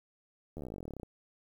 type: slowing click train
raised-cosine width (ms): 2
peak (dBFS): -29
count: 23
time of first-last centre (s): 0.57-1.032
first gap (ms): 12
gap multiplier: 1.05
effects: 10-bit